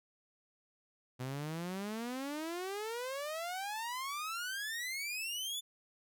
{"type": "exponential sweep", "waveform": "sawtooth", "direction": "up", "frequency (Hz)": [124.1, 3526], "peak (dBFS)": -34, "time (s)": [1.19, 5.61], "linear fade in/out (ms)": 20, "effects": []}